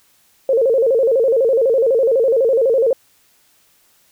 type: tone with vibrato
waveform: sine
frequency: 493.9 Hz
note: B4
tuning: in tune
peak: -11 dBFS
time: 0.49-2.93 s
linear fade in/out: 2 ms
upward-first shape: square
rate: 12 Hz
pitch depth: 140 cents each way
effects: white hiss -56 dBFS RMS until 4.11 s